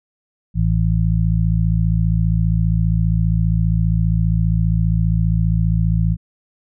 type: harmonic tone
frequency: 55 Hz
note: A1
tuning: in tune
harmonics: 1 / 2 / 3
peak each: -18 / -18 / -18 dBFS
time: 0.54-6.17 s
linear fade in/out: 50 ms
effects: none